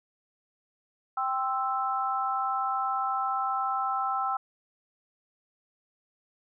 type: chord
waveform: sine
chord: C major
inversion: second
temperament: equal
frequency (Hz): 784 / 1046.5 / 1318.5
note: G5 / C6 / E6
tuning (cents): 0 / 0 / 0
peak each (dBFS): -30 / -34 / -29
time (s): 1.17-4.37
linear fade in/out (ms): 5
effects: none